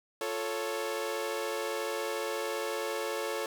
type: chord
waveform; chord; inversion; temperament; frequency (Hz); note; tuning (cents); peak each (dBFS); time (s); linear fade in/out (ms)
sawtooth; F augmented; none; equal; 349.2 / 440 / 554.4; F4 / A4 / C#5; 0 / 0 / 0; -36 / -31 / -32; 0.21-3.46; 2
effects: none